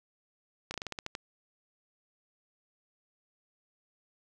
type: slowing click train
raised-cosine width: 0.2 ms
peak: -19 dBFS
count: 9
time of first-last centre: 0.71-1.151 s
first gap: 31 ms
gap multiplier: 1.16
effects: none